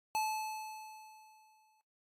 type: tone with exponential decay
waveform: square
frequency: 867 Hz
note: A5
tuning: 26 cents flat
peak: -31 dBFS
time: 0.15-1.81 s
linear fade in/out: 0 ms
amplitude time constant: 360 ms
effects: noise-tail reverb RT60 0.3 s tail -24 dB re dry + AAC 48 kbps